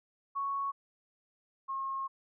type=tone pair in turn; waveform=sine; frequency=1108.7 / 1079 Hz; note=C#6 / C#6; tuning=0 / -47 cents; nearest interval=unison; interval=47 cents; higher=first; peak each=-31 / -33 dBFS; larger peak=first; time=0.35-0.72 / 1.68-2.08 s; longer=second; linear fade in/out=20 ms; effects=none